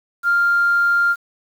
sine tone, 1396.9 Hz, F6, in tune, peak -12 dBFS, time 0.23-1.16 s, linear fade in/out 50 ms, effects tanh soft clip ceiling -9 dBFS + 7-bit

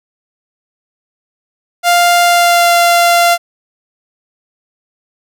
sawtooth tone with pitch glide, 698.5 to 691.3 Hz, F5 to F5, 0 to -18 cents, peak -3 dBFS, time 1.83-3.38 s, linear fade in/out 50 ms, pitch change -18 cents, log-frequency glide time 2.22-2.72 s, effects none

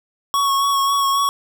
square tone with vibrato, 1108.7 Hz, C#6, in tune, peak -16 dBFS, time 0.34-1.29 s, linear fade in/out 0 ms, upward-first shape sine, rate 3.7 Hz, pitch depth 22 cents each way, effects none

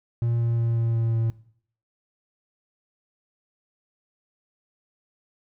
triangle tone with pitch steps, 117.5 / 116.76 / 116.02 / 115.28 / 114.55 / 113.83 Hz, A#2 / A#2 / A#2 / A#2 / A#2 / A#2, +14 / +3 / -8 / -19 / -30 / -41 cents, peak -19 dBFS, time 0.22-1.3 s, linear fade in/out 0 ms, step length 180 ms, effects noise-tail reverb RT60 0.6 s tail -20 dB re dry

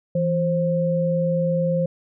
sine tone pair together, 166.5 / 528.6 Hz, E3 / C5, +18 / +18 cents, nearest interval octave + minor sixth, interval 2000 cents, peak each -21 dBFS, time 0.15-1.86 s, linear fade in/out 5 ms, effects none

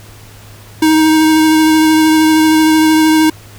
square tone with vibrato, 314.1 Hz, D#4, 16 cents sharp, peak -7 dBFS, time 0.82-3.3 s, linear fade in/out 5 ms, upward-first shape triangle, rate 13 Hz, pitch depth 17 cents each way, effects added 104 Hz sine -36 dBFS peak until 3.58 s + pink hiss -39 dBFS RMS until 3.58 s

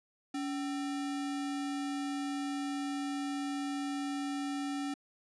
sine tone with sample-and-hold, 282.4 Hz, C#4, 32 cents sharp, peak -33 dBFS, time 0.34-4.94 s, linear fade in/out 5 ms, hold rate 1050 Hz, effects resampled to 22050 Hz

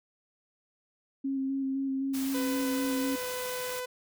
sine tone with vibrato, 269.7 Hz, C#4, 47 cents flat, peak -28 dBFS, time 1.24-3.16 s, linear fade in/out 10 ms, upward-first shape square, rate 3.9 Hz, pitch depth 14 cents each way
white noise, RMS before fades -40 dBFS, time 2.13-3.81 s, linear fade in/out 20 ms
sawtooth tone, 501 Hz, B4, 25 cents sharp, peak -30 dBFS, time 2.34-3.86 s, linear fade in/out 10 ms
effects none

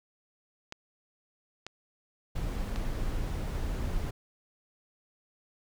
clicks, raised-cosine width 0.2 ms, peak -22 dBFS, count 3, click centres 0.724 / 1.666 / 2.76 s
brown noise, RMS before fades -32 dBFS, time 2.35-4.11 s, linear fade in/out 10 ms
effects none

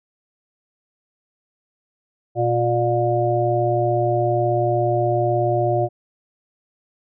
harmonic tone, 118.9 Hz, A#2, 35 cents sharp, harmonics 1 / 3 / 5 / 6, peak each -22 / -22 / -22 / -22 dBFS, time 2.35-5.89 s, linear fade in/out 50 ms, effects none

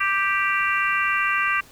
harmonic tone, 392.4 Hz, G4, 2 cents sharp, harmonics 3 / 4 / 5 / 6 / 7, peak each -24 / -25 / -26 / -27 / -27 dBFS, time 0-1.61 s, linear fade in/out 10 ms, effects pink hiss -49 dBFS RMS until 1.71 s

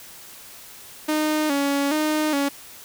sawtooth tone with vibrato, 293.7 Hz, D4, in tune, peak -16 dBFS, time 1.08-2.49 s, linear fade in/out 10 ms, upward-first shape square, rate 1.2 Hz, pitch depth 77 cents each way, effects white hiss -43 dBFS RMS until 2.84 s

